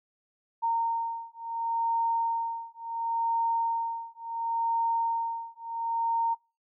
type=beating tone pair; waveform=sine; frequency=920 / 920.71 Hz; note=A#5 / A#5; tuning=-23 / -22 cents; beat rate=0.71 Hz; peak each=-30 / -30 dBFS; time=0.62-6.35 s; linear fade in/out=20 ms; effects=noise-tail reverb RT60 0.3 s tail -24 dB re dry